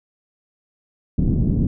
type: low-pass noise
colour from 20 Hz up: white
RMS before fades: -18 dBFS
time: 1.18-1.67 s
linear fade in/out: 5 ms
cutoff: 240 Hz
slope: 24 dB/octave
effects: none